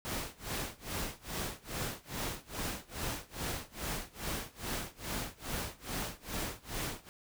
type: noise with tremolo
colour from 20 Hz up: pink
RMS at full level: -36 dBFS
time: 0.05-7.09 s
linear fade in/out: 0 ms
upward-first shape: sine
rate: 2.4 Hz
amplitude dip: 95%
effects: none